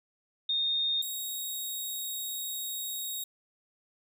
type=tone pair in turn; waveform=sine / 10% pulse; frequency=3677 / 3767 Hz; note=A#7 / A#7; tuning=-24 / +17 cents; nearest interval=unison; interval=41 cents; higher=second; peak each=-26 dBFS; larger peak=neither; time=0.49-1.02 / 1.02-3.24 s; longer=second; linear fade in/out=5 ms; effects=none